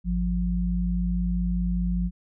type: tone pair together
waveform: sine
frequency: 52.66 / 177.5 Hz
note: G#1 / F3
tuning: +25 / +28 cents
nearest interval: octave + major sixth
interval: 2103 cents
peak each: -25 dBFS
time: 0.04-2.11 s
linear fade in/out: 50 ms
effects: none